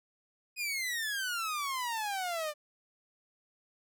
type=exponential sweep; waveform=sawtooth; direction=down; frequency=2512 to 587.3 Hz; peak=-29 dBFS; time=0.56-2.54 s; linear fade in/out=50 ms; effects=none